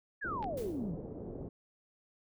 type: exponential sweep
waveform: sine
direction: down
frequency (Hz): 1760 to 146.4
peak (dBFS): -35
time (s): 0.21-0.96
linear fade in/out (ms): 20
type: low-pass noise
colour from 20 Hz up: white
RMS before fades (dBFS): -43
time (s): 0.24-1.49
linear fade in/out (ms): 5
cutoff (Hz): 470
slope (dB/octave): 24
type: clicks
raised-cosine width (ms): 0.3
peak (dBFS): -32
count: 2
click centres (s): 0.427 / 0.442
type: noise with exponential decay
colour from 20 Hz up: white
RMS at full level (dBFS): -49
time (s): 0.57-0.92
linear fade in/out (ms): 5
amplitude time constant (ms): 76
effects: none